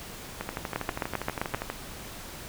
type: two click trains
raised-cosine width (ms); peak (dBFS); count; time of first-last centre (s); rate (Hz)
0.5; -12 / -16; 7 / 17; 0.76-1.546 / 0.41-1.7; 7.63 / 12.4
effects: pink hiss -42 dBFS RMS until 2.48 s